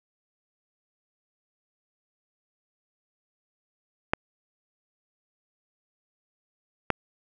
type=clicks; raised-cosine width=0.5 ms; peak=-6 dBFS; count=2; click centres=4.135 / 6.903 s; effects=none